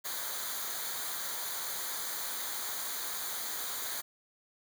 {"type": "noise with comb filter", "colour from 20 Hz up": "white", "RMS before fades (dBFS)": -37, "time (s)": [0.04, 4.02], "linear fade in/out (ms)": 20, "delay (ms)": 0.37, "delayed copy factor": -0.75, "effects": []}